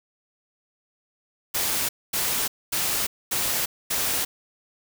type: noise bursts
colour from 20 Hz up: white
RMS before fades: -25 dBFS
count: 5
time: 1.54-4.25 s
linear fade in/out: 10 ms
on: 350 ms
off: 240 ms
effects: none